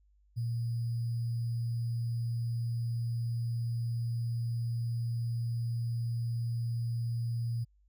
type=tone with sample-and-hold; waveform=sine; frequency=117.1 Hz; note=A#2; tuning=8 cents sharp; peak=-30 dBFS; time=0.36-7.65 s; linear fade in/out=20 ms; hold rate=4900 Hz; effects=added 50 Hz sine -63 dBFS peak until 7.88 s